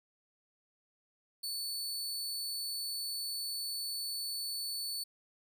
sawtooth tone, 4465 Hz, C#8, 12 cents sharp, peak -33 dBFS, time 1.43-5.04 s, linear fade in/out 10 ms, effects none

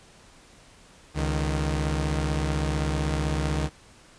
sawtooth tone pair together, 69.3 / 154.36 Hz, C#2 / D#3, 0 / -13 cents, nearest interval octave + major second, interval 1387 cents, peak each -22 / -24 dBFS, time 1.14-3.7 s, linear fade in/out 50 ms, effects pink hiss -53 dBFS RMS until 4.18 s + resampled to 22050 Hz

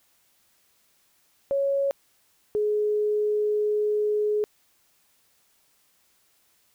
sine tone pair in turn, 554.4 / 420.8 Hz, C#5 / G#4, 0 / +23 cents, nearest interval perfect fourth, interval 477 cents, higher first, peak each -21 dBFS, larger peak neither, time 1.51-1.91 / 2.55-4.44 s, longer second, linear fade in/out 0 ms, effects white hiss -65 dBFS RMS until 6.74 s

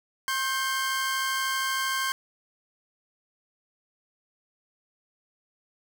sawtooth tone pair together, 1069.6 / 1568 Hz, C6 / G6, +38 / 0 cents, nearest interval perfect fifth, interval 662 cents, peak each -25 dBFS, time 0.28-2.12 s, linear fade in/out 0 ms, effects none

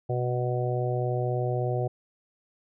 harmonic tone with a mistuned harmonic, 123.47 Hz, B2, in tune, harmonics 1 / 3 / 4 / 5 / 6, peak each -27 / -32 / -33 / -34 / -35 dBFS, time 0.09-1.88 s, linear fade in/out 10 ms, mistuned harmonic 1, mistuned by +27 cents, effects none

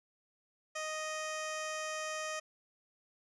15% pulse tone with low-pass filter, 622 Hz, D#5, 1 cent flat, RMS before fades -39 dBFS, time 0.75-2.4 s, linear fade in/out 10 ms, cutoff 7300 Hz, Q 1.7, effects none

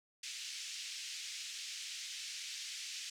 white band-pass noise, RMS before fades -45 dBFS, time 0.23-3.1 s, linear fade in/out 5 ms, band 2200 to 6700 Hz, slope 24 dB/octave, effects none

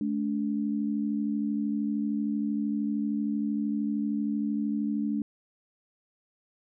sine tone pair together, 214.7 / 287.7 Hz, A3 / D4, -42 / -36 cents, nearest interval perfect fourth, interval 506 cents, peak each -28 / -30 dBFS, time 0.01-5.22 s, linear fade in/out 2 ms, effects none

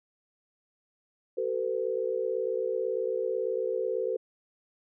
sine tone cluster, 379.8 / 447.9 / 506 Hz, F#4 / A4 / B4, +45 / +31 / +42 cents, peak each -33 / -31 / -31 dBFS, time 1.37-4.17 s, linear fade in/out 10 ms, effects none

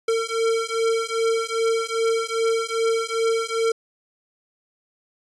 square beating tone pair, 452.3 / 454.8 Hz, A4 / A#4, +48 / -43 cents, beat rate 2.5 Hz, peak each -24 dBFS, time 0.08-3.72 s, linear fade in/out 5 ms, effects resampled to 22050 Hz

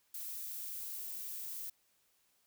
violet noise, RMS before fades -43 dBFS, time 0.14-1.7 s, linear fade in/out 5 ms, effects white hiss -74 dBFS RMS until 2.46 s

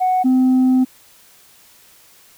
sine tone pair in turn, 740 / 257.2 Hz, F#5 / C4, 0 / -30 cents, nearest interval octave + tritone, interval 1830 cents, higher first, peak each -12 / -8 dBFS, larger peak second, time 0-0.24 / 0.24-0.85 s, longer second, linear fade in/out 20 ms, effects tanh soft clip ceiling -10 dBFS + white hiss -49 dBFS RMS until 2.37 s

